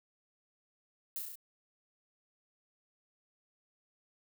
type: noise with echo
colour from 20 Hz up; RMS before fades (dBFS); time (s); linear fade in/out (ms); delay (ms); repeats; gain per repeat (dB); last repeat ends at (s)
violet; -38; 1.16-1.19; 0; 33; 5; -2; 1.355
effects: none